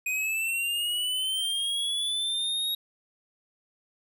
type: linear sweep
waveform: square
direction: up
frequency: 2489 to 3789 Hz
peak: -27 dBFS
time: 0.06-2.75 s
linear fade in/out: 5 ms
effects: none